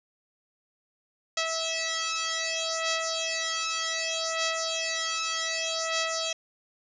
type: beating tone pair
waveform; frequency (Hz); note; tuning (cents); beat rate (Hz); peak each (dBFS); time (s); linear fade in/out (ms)
5% pulse; 651 / 651.65; E5 / E5; -22 / -20; 0.65; -20 / -18; 1.37-6.33; 5
effects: resampled to 16000 Hz + 9-bit